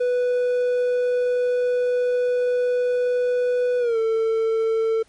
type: tone with pitch glide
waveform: triangle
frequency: 493.9 to 447.7 Hz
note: B4 to A4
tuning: 0 to +30 cents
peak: -16 dBFS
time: 0-5.03 s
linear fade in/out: 10 ms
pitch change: -170 cents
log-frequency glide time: 3.79-3.98 s
effects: pink hiss -58 dBFS RMS until 5.08 s + MP3 48 kbps